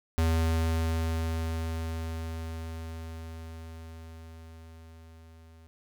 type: tone with level ramp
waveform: square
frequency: 81.5 Hz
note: E2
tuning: 19 cents flat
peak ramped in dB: -23 to -52 dBFS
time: 0.18-5.67 s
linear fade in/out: 0 ms
effects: none